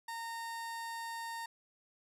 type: tone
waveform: 30% pulse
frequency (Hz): 920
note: A#5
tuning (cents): -23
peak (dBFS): -37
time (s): 0.08-1.46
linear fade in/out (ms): 5
effects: resampled to 32000 Hz